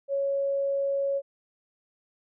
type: tone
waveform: sine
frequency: 554.4 Hz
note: C#5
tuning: in tune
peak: -24 dBFS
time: 0.08-1.22 s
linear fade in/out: 50 ms
effects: none